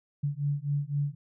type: beating tone pair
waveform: sine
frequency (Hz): 141.9 / 145.8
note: C#3 / D3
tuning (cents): +41 / -12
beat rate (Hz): 3.9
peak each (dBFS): -30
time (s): 0.23-1.15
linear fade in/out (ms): 10
effects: none